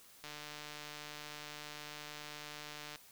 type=click train; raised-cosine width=0.2 ms; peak=-29 dBFS; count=406; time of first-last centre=0.24-2.958 s; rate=149 Hz; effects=white hiss -60 dBFS RMS until 3.11 s